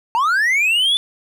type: linear sweep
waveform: triangle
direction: up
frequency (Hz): 880 to 3520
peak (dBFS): -12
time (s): 0.15-0.97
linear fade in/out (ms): 0
effects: none